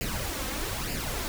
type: noise with flanger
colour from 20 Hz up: pink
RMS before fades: -32 dBFS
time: 0.01-1.28 s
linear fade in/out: 0 ms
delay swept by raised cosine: 0.41 to 3.81 ms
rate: 1.1 Hz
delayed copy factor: +0.6
effects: none